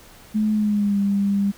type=tone with pitch glide; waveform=sine; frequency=214.1 to 199.76 Hz; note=A3 to G3; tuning=-47 to +33 cents; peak=-17 dBFS; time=0.34-1.52 s; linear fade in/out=20 ms; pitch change=-120 cents; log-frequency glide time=0.53-0.99 s; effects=pink hiss -47 dBFS RMS until 1.57 s